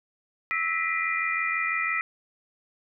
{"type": "tone cluster", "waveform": "sine", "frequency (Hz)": [1310, 1931, 2017, 2406], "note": ["E6", "B6", "B6", "D7"], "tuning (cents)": [-11, -39, 36, 41], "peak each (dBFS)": -30, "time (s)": [0.51, 2.01], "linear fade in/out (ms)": 0, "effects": []}